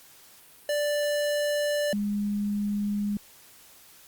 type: tone pair in turn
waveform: square / sine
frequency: 587.3 / 205.4 Hz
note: D5 / G#3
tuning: 0 / -19 cents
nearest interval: octave + tritone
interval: 1819 cents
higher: first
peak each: -25 dBFS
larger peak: neither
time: 0.69-1.93 / 1.93-3.17 s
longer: neither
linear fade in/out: 2 ms
effects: white hiss -53 dBFS RMS until 4.07 s + Opus 48 kbps